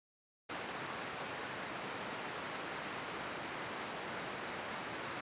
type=band-pass noise; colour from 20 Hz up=white; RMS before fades=-43 dBFS; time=0.49-5.21 s; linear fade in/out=10 ms; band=130 to 1800 Hz; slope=12 dB/octave; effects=resampled to 8000 Hz